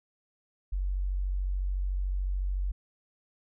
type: tone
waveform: sine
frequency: 46.88 Hz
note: F#1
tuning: 23 cents sharp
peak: -27 dBFS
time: 0.72-2.72 s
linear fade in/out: 10 ms
effects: none